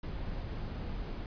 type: noise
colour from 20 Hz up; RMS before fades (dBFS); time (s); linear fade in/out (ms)
brown; -38; 0.03-1.26; 2
effects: resampled to 11025 Hz